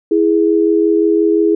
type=tone pair together; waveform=sine; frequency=329.6 / 415.3 Hz; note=E4 / G#4; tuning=0 / 0 cents; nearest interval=major third; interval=400 cents; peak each=-12 dBFS; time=0.11-1.55 s; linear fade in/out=5 ms; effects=none